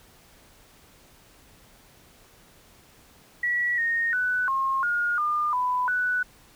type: tone with pitch steps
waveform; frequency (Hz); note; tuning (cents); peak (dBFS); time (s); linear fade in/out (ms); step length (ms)
sine; 1936 / 1852 / 1492 / 1073 / 1428 / 1206 / 997 / 1485; B6 / A#6 / F#6 / C6 / F6 / D6 / B5 / F#6; -35 / -12 / +14 / +43 / +38 / +46 / +16 / +6; -22; 3.43-6.23; 5; 350
effects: pink hiss -55 dBFS RMS until 6.55 s